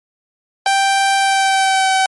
sawtooth tone with pitch glide, 784 to 763.4 Hz, G5 to G5, 0 to -46 cents, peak -8 dBFS, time 0.66-2.06 s, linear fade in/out 2 ms, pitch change -46 cents, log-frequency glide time 1.17-1.92 s, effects MP3 48 kbps

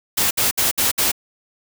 white noise bursts, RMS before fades -18 dBFS, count 5, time 0.17-1.118 s, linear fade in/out 10 ms, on 140 ms, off 62 ms, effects none

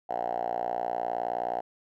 5% pulse tone with band-pass filter, 59.5 Hz, A#1, 36 cents sharp, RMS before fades -31 dBFS, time 0.09-1.61 s, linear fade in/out 10 ms, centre 740 Hz, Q 7.2, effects none

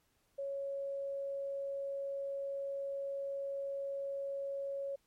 sine tone, 554 Hz, C#5, 1 cent flat, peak -36 dBFS, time 0.38-4.96 s, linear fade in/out 10 ms, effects pink hiss -75 dBFS RMS until 5.06 s + MP3 64 kbps

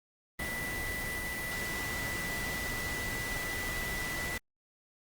sine tone in noise, 1979 Hz, B6, 3 cents sharp, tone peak -36 dBFS, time 0.39-4.38 s, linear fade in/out 5 ms, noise pink, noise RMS -38 dBFS, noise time 0.39-4.38 s, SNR -1 dB, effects Opus 32 kbps

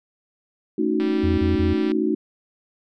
sine chord, D# half-diminished seventh, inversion second, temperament equal, 220 / 277.2 / 311.1 / 370 Hz, A3 / C#4 / D#4 / F#4, 0 / 0 / 0 / 0 cents, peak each -25 / -28 / -22 / -24 dBFS, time 0.78-2.15 s, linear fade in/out 5 ms
click train, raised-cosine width 0.3 ms, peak -20 dBFS, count 180, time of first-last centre 1-1.918 s, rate 195 Hz
sine tone bursts, 85 Hz, F2, 46 cents flat, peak -20 dBFS, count 3, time 1.23-1.738 s, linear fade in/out 10 ms, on 150 ms, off 29 ms
effects none

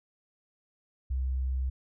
sine tone, 64.9 Hz, C2, 13 cents flat, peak -27 dBFS, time 1.1-1.7 s, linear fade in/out 10 ms, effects none

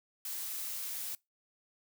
blue noise, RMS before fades -39 dBFS, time 0.25-1.15 s, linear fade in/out 2 ms, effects noise-tail reverb RT60 0.2 s tail -24 dB re dry

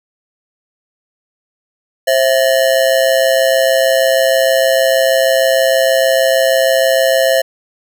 square ring-modulated tone, 597 Hz, D5, 28 cents sharp, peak -7 dBFS, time 2.07-7.42 s, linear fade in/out 10 ms, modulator 63.2 Hz, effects none

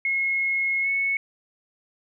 sine tone with pitch glide, 2167 to 2205 Hz, C#7 to C#7, -40 to -10 cents, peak -21 dBFS, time 0.05-1.17 s, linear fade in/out 2 ms, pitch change +30 cents, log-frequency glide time 0.82-0.88 s, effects none

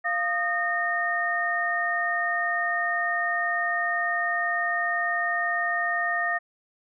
sine tone cluster, 695 / 1233 / 1837 Hz, F5 / D#6 / A#6, -9 / -16 / -26 cents, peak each -29 / -31 / -25 dBFS, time 0.04-6.39 s, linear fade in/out 20 ms, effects none

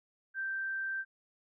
sine tone, 1566 Hz, G6, 2 cents flat, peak -33 dBFS, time 0.34-1.05 s, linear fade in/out 50 ms, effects none

